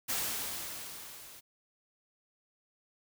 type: noise with level ramp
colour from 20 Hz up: white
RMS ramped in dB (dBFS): -32 to -52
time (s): 0.08-1.41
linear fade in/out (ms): 20
effects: none